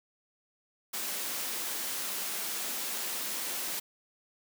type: high-pass noise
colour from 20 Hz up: white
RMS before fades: -35 dBFS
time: 0.93-3.8 s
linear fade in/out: 10 ms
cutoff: 190 Hz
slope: 24 dB/octave
effects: none